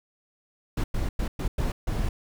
brown noise bursts at uneven times, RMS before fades -26 dBFS, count 6, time 0.77-0.84 / 0.94-1.09 / 1.19-1.28 / 1.39-1.48 / 1.58-1.72 / 1.87-2.09 s, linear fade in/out 5 ms, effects none

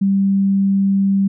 sine tone, 196 Hz, G3, in tune, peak -12 dBFS, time 0.01-1.28 s, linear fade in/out 10 ms, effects none

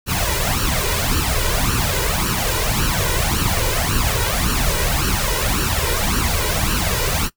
pink noise with flanger, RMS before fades -19 dBFS, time 0.06-7.3 s, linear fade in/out 50 ms, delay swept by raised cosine 0.69 to 2.09 ms, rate 1.8 Hz, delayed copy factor +0.75, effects noise-tail reverb RT60 0.1 s tail -19 dB re dry

